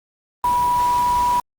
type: tone in noise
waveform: sine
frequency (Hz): 976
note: B5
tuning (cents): -21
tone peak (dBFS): -15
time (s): 0.44-1.4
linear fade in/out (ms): 2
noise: pink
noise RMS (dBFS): -32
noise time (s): 0.44-1.4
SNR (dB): +14
effects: Opus 32 kbps